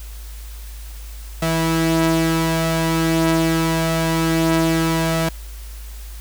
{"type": "tone pair together", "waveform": "sawtooth", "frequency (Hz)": [162.9, 326.6], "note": ["E3", "E4"], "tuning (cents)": [-20, -16], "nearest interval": "octave", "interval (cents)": 1204, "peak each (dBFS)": -15, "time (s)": [1.42, 5.29], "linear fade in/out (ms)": 5, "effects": ["added 53 Hz sine -31 dBFS peak until 6.2 s", "white hiss -43 dBFS RMS until 6.2 s"]}